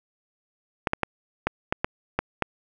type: clicks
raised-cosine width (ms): 0.5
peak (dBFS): -7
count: 8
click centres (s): 0.872 / 0.934 / 1.033 / 1.47 / 1.725 / 1.845 / 2.19 / 2.423
effects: none